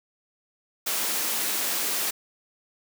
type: high-pass noise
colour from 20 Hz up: white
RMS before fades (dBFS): -27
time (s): 0.86-2.11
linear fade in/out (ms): 10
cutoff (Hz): 200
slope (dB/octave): 24
effects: none